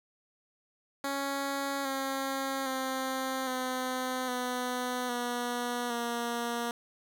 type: tone with pitch steps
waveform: 10% pulse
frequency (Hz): 277.2 / 269.9 / 262.9 / 256 / 249.3 / 242.7 / 236.4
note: C#4 / C#4 / C4 / C4 / B3 / B3 / A#3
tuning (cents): 0 / -46 / +8 / -38 / +16 / -30 / +24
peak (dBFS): -23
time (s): 1.04-6.71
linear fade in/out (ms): 2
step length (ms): 810
effects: none